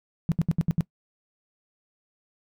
sine tone bursts, 164.81 Hz, E3, in tune, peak -18 dBFS, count 6, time 0.29-0.808 s, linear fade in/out 0 ms, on 28 ms, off 70 ms, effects noise-tail reverb RT60 0.1 s tail -20 dB re dry

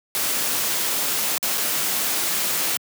white noise with dropouts, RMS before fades -23 dBFS, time 0.15-2.77 s, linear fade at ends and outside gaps 0 ms, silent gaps 1.38-1.428 / 1.575-1.579 s, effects high-pass 150 Hz 12 dB/octave

